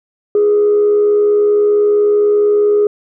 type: tone with frequency modulation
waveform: sine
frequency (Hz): 415.3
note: G#4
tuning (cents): 0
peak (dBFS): -7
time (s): 0.35-2.87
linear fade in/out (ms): 2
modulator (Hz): 75.5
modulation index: 0.21
effects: tanh soft clip ceiling -5 dBFS